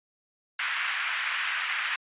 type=band-pass noise; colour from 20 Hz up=pink; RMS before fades=-30 dBFS; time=0.59-1.96 s; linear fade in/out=5 ms; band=1400 to 2800 Hz; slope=24 dB/octave; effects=resampled to 8000 Hz